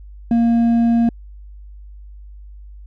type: tone with hard clipping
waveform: sine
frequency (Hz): 233.1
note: A#3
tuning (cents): 0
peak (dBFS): -13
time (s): 0.31-1.09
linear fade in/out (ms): 2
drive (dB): 4
effects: added 50 Hz sine -35 dBFS peak until 2.86 s